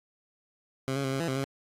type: tone with pitch steps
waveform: 15% pulse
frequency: 133.2 / 138.6 / 133.3 / 135.3 / 167.5 / 132.2 / 136.3 Hz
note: C3 / C#3 / C3 / C#3 / E3 / C3 / C#3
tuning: +31 / 0 / +33 / -42 / +28 / +18 / -29 cents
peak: -22 dBFS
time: 0.88-1.44 s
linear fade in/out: 0 ms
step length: 80 ms
effects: low-pass 11000 Hz 12 dB/octave + AAC 64 kbps